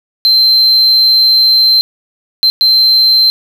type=tone bursts at uneven times; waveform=triangle; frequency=4113 Hz; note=C8; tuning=30 cents flat; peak=-4 dBFS; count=3; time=0.25-1.81 / 2.43-2.5 / 2.61-3.3 s; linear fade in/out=0 ms; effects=none